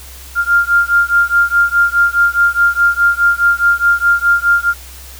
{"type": "beating tone pair", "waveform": "sine", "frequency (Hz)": [1396.9, 1401.7], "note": ["F6", "F6"], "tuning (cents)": [0, 6], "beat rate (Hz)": 4.8, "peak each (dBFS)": -12, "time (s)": [0.35, 4.74], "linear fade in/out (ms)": 50, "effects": ["added 65 Hz sine -34 dBFS peak until 5.19 s", "white hiss -36 dBFS RMS until 5.19 s"]}